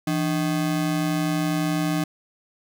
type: ring-modulated tone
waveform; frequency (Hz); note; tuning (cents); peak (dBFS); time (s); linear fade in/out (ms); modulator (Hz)
square; 233.1; A#3; 0; -19; 0.07-2.04; 5; 66
effects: none